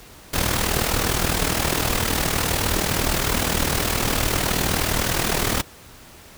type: noise with amplitude modulation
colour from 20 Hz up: pink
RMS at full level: -19 dBFS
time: 0.33-5.62 s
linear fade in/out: 10 ms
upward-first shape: sine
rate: 39.5 Hz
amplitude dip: 65%
effects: pink hiss -45 dBFS RMS until 6.37 s